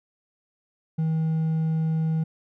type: tone with hard clipping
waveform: triangle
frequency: 160 Hz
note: D#3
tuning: 49 cents sharp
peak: -22 dBFS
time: 0.98-2.24 s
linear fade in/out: 10 ms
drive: 5 dB
effects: none

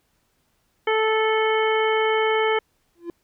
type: harmonic tone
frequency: 438.2 Hz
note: A4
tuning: 7 cents flat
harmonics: 1 / 2 / 3 / 4 / 5 / 7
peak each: -20 / -25 / -28 / -30 / -27 / -32 dBFS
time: 0.87-2.59 s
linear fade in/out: 5 ms
type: tone with exponential growth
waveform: triangle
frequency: 342.2 Hz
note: F4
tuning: 35 cents flat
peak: -23 dBFS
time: 2.95-3.1 s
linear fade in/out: 1 ms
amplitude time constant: 32 ms
effects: pink hiss -68 dBFS RMS until 3.23 s

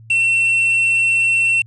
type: tone with quantisation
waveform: triangle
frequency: 2704 Hz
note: E7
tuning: 43 cents sharp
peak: -11 dBFS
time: 0.1-1.62 s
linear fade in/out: 5 ms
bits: 6
effects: added 112 Hz sine -39 dBFS peak until 1.66 s + resampled to 24000 Hz

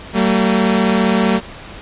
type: tone pair together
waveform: sawtooth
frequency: 191.26 / 226.5 Hz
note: G3 / A#3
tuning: -42 / -50 cents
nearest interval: minor third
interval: 292 cents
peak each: -11 dBFS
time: 0.13-1.41 s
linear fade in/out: 50 ms
effects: pink hiss -34 dBFS RMS until 1.81 s + resampled to 8000 Hz

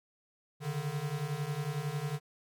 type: beating tone pair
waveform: square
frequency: 140.1 / 151.1 Hz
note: C#3 / D3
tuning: +19 / +50 cents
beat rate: 11 Hz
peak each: -38 / -36 dBFS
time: 0.6-2.2 s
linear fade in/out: 50 ms
effects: none

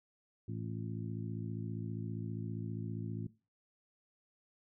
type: harmonic tone with a mistuned harmonic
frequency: 55 Hz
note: A1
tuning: in tune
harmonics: 2 / 3 / 4 / 5 / 6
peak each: -40 / -44 / -46 / -48 / -50 dBFS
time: 0.48-3.27 s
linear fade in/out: 5 ms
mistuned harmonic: 6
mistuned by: +89 cents
effects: noise-tail reverb RT60 0.3 s tail -18 dB re dry

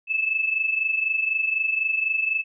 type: tone pair together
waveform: sine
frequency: 2613 / 2637 Hz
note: E7 / E7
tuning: -16 / 0 cents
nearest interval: unison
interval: 16 cents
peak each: -22 / -27 dBFS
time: 0.07-2.44 s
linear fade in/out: 50 ms
effects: none

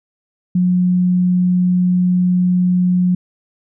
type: tone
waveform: sine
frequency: 180.4 Hz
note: F#3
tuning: 44 cents flat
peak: -11 dBFS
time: 0.55-3.15 s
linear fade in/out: 5 ms
effects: none

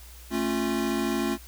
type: chord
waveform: square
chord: A augmented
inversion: none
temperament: equal with one note detuned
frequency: 220 / 273.2 / 349.2 Hz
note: A3 / C#4 / E#4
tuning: 0 / -25 / 0 cents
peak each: -30 dBFS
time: 0.3-1.38 s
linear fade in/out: 50 ms
effects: added 60 Hz sine -45 dBFS peak until 1.47 s + white hiss -50 dBFS RMS until 1.47 s

